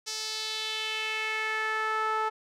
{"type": "tone with band-pass filter sweep", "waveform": "sawtooth", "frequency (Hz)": 436.6, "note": "A4", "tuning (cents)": -13, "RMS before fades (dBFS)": -31, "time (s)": [0.06, 2.3], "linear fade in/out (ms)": 20, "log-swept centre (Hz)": [5500, 1100], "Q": 2.6, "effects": []}